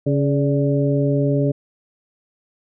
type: harmonic tone with a mistuned harmonic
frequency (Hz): 140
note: C#3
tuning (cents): +18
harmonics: 1 / 2 / 3 / 4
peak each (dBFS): -18 / -21 / -23 / -24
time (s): 0.06-1.52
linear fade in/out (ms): 10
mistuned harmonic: 4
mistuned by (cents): +63
effects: none